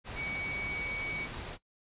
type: tone in noise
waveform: sine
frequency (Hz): 2256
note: C#7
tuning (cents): +30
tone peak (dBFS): -35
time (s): 0.15-1.28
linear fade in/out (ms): 50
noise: pink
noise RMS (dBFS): -41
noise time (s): 0.04-1.58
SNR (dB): +3
effects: noise-tail reverb RT60 0.1 s tail -17 dB re dry + resampled to 8000 Hz